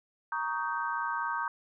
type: chord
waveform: sine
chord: Eb dominant seventh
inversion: second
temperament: just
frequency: 933.4 / 1120.1 / 1244.5 / 1555.6 Hz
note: Bb5 / Db6 / Eb6 / G6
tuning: +2 / +18 / 0 / -14 cents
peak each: -34 / -36 / -37 / -35 dBFS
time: 0.32-1.48 s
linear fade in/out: 2 ms
effects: none

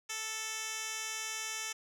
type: tone with band-pass filter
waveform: 10% pulse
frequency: 440 Hz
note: A4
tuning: in tune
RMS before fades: -39 dBFS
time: 0.09-1.73 s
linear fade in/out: 10 ms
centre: 5600 Hz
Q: 1.2
effects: none

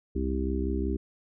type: harmonic tone with a mistuned harmonic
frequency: 65.41 Hz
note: C2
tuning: in tune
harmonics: 1 / 3 / 4 / 5 / 6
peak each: -29 / -35 / -34 / -34 / -34 dBFS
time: 0.15-0.97 s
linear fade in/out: 10 ms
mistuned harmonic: 1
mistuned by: +54 cents
effects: none

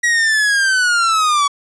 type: linear sweep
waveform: 45% pulse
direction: down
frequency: 1918 to 1123 Hz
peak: -12 dBFS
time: 0.03-1.48 s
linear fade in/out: 10 ms
effects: resampled to 22050 Hz

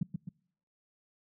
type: tone with echo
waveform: sine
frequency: 170.6 Hz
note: F3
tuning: 40 cents flat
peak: -25 dBFS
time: 0.01-0.03 s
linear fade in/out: 5 ms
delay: 130 ms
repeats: 2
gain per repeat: -5 dB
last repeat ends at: 0.29 s
effects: noise-tail reverb RT60 0.7 s tail -25 dB re dry + high-pass 80 Hz 12 dB/octave

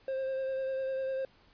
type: tone with vibrato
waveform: triangle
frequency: 530 Hz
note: C5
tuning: 22 cents sharp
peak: -29 dBFS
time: 0.08-1.25 s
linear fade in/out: 2 ms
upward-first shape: sine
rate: 10 Hz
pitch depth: 17 cents each way
effects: pink hiss -63 dBFS RMS until 1.53 s + resampled to 11025 Hz

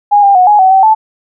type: tone with pitch steps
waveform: sine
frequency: 822 / 798 / 732 / 834 / 755 / 768 / 874 Hz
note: G#5 / G5 / F#5 / G#5 / F#5 / G5 / A5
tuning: -18 / +31 / -19 / +7 / +35 / -36 / -12 cents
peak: -3 dBFS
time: 0.11-0.95 s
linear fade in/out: 20 ms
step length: 120 ms
effects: none

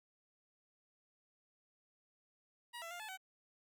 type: tone with pitch steps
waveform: 15% pulse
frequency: 956 / 669 / 702 / 865 / 757 Hz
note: A#5 / E5 / F5 / A5 / F#5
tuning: +43 / +25 / +9 / -30 / +39 cents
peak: -39 dBFS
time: 2.73-3.175 s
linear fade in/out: 20 ms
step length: 89 ms
effects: none

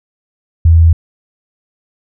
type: tone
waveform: sine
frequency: 82.41 Hz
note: E2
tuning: in tune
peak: -3 dBFS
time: 0.65-0.93 s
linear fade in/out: 5 ms
effects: none

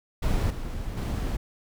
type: noise with level steps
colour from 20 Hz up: brown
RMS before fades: -24 / -33 / -28 dBFS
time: 0.22-1.37 s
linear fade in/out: 10 ms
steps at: 0.5 / 0.97 s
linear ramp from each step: 5 ms
effects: none

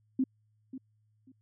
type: tone with echo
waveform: sine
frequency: 261.6 Hz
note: C4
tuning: in tune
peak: -24 dBFS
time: 0.19-0.24 s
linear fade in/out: 5 ms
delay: 540 ms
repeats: 2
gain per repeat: -14 dB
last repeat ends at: 1.32 s
effects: added 107 Hz sine -67 dBFS peak until 1.41 s

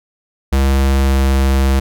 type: tone with pitch glide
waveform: square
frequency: 67.6 to 67.17 Hz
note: C#2 to C2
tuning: -43 to +46 cents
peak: -11 dBFS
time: 0.52-1.8 s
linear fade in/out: 10 ms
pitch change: -11 cents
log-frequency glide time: 1.06-1.15 s
effects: none

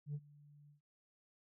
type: tone with ADSR envelope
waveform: sine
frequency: 146.2 Hz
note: D3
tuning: 7 cents flat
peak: -35 dBFS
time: 0.06-0.81 s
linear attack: 85 ms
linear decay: 49 ms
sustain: -24 dB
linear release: 120 ms
effects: tanh soft clip ceiling -37 dBFS

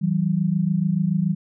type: tone pair together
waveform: sine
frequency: 162.7 / 189.71 Hz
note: E3 / F#3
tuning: -22 / +44 cents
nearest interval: minor third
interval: 266 cents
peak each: -21 dBFS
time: 0.01-1.35 s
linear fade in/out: 20 ms
effects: none

